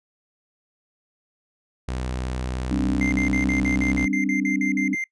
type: tone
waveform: sawtooth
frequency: 63.1 Hz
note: B1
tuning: 38 cents sharp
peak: -22 dBFS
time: 1.88-4.06 s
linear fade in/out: 5 ms
type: chord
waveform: sine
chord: G suspended fourth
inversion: none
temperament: equal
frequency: 196 / 261.6 / 293.7 Hz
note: G3 / C4 / D4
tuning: 0 / 0 / 0 cents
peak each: -26 / -25 / -24 dBFS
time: 2.71-4.95 s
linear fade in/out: 5 ms
type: tone bursts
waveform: triangle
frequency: 2093 Hz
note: C7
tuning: in tune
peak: -23 dBFS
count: 13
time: 3.01-5.04 s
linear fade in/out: 2 ms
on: 110 ms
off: 50 ms
effects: noise-tail reverb RT60 0.1 s tail -21 dB re dry + resampled to 22050 Hz